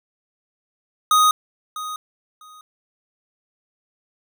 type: tone with echo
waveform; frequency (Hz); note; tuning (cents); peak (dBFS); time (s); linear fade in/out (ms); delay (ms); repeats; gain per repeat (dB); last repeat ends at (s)
square; 1247; D#6; +3; -13; 1.11-1.31; 2; 650; 2; -15; 2.61
effects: none